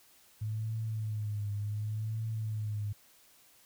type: tone with vibrato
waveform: sine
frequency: 107 Hz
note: A2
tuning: 48 cents flat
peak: -32 dBFS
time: 0.41-2.93 s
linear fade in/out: 10 ms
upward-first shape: triangle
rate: 0.68 Hz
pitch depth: 81 cents each way
effects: white hiss -62 dBFS RMS until 3.65 s